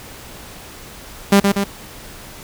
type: tone with echo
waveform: sawtooth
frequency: 199.3 Hz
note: G3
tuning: 29 cents sharp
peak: -4 dBFS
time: 1.32-1.4 s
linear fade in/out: 5 ms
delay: 120 ms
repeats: 2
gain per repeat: -4 dB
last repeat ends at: 1.64 s
effects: pink hiss -37 dBFS RMS until 2.43 s